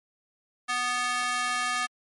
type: tone with high-pass filter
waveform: square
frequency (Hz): 246.9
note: B3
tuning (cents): 0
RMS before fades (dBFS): -28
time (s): 0.68-1.87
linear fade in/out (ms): 20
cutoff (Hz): 1300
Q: 1.6
effects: MP3 48 kbps